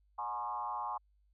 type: tone with frequency modulation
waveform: sine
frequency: 960 Hz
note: B5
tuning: 49 cents flat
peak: -35 dBFS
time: 0.18-0.98 s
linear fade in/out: 10 ms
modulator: 115 Hz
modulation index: 1.7
effects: added 50 Hz sine -67 dBFS peak until 1.33 s